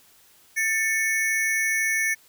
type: ring-modulated tone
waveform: square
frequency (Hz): 1997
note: B6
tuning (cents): +19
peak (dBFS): -19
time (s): 0.56-2.15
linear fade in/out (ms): 20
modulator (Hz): 217
effects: white hiss -56 dBFS RMS until 2.28 s